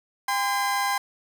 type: tone pair together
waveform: 30% pulse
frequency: 802.7 / 1027 Hz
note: G5 / C6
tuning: +41 / -33 cents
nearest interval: major third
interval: 426 cents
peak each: -23 dBFS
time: 0.28-0.98 s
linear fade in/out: 5 ms
effects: none

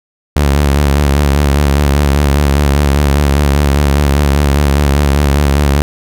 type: tone with vibrato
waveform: sawtooth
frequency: 71.3 Hz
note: C#2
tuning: 49 cents sharp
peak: -4 dBFS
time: 0.36-5.82 s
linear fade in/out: 0 ms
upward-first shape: square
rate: 5 Hz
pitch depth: 48 cents each way
effects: none

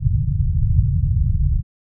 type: low-pass noise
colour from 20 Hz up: white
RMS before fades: -17 dBFS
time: 0-1.63 s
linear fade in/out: 50 ms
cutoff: 140 Hz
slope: 48 dB/octave
effects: none

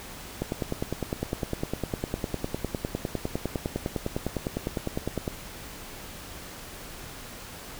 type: click train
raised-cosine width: 2 ms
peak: -14 dBFS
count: 49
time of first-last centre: 0.42-5.278 s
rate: 9.88 Hz
effects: pink hiss -42 dBFS RMS until 7.79 s

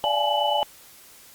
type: tone cluster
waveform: sine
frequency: 585 / 688 / 825 / 854 / 2980 Hz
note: D5 / F5 / G#5 / G#5 / F#7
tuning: -7 / -26 / -12 / +48 / +12 cents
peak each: -26 / -29 / -28 / -24 / -27 dBFS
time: 0.04-0.63 s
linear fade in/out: 0 ms
effects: white hiss -49 dBFS RMS until 1.34 s + Opus 48 kbps

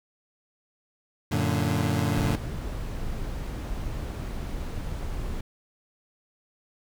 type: chord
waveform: 25% pulse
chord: Gb augmented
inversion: none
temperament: equal with one note detuned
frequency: 92.5 / 114.61 / 146.83 Hz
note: Gb2 / Bb2 / D3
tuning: 0 / -29 / 0 cents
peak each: -24 dBFS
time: 1.31-2.36 s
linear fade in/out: 10 ms
type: noise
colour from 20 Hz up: brown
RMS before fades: -32 dBFS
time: 2.16-5.41 s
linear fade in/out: 5 ms
effects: none

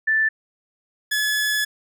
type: tone pair in turn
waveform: sine / sawtooth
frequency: 1762 / 1708.9 Hz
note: A6 / G#6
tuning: +2 / +49 cents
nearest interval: minor second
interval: 53 cents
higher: first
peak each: -16 dBFS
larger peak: neither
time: 0.07-0.29 / 1.11-1.65 s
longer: second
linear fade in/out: 10 ms
effects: none

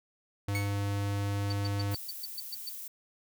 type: tone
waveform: square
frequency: 100.7 Hz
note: G2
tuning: 47 cents sharp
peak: -30 dBFS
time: 0.48-1.95 s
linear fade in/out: 5 ms
type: tone with exponential decay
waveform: 40% pulse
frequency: 2217 Hz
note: C#7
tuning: in tune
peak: -30 dBFS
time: 0.55-0.84 s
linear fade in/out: 0 ms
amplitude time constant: 62 ms
type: tone bursts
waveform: sine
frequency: 4557 Hz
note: C#8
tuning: 47 cents sharp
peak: -35 dBFS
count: 9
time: 1.5-2.694 s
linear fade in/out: 5 ms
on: 26 ms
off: 120 ms
type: noise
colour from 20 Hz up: violet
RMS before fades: -42 dBFS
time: 1.91-2.88 s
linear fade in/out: 5 ms
effects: none

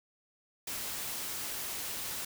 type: noise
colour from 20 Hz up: white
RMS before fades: -38 dBFS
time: 0.67-2.25 s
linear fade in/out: 5 ms
effects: none

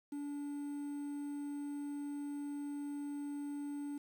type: tone with quantisation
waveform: triangle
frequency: 288.1 Hz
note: D4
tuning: 33 cents flat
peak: -37 dBFS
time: 0.12-3.98 s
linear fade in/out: 5 ms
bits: 10
effects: none

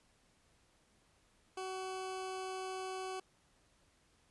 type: tone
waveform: 20% pulse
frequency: 376.1 Hz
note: F#4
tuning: 28 cents sharp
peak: -35 dBFS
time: 1.57-3.2 s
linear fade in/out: 5 ms
effects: pink hiss -71 dBFS RMS until 4.3 s + resampled to 24000 Hz

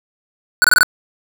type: tone bursts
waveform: square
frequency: 1480 Hz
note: F#6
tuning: in tune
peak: -8 dBFS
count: 5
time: 0.62-0.831 s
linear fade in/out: 0 ms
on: 23 ms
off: 24 ms
effects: none

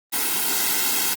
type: noise with comb filter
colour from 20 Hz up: white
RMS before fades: -22 dBFS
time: 0.12-1.15 s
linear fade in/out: 20 ms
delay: 1.7 ms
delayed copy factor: -0.8
effects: high-pass 200 Hz 12 dB/octave + Opus 32 kbps

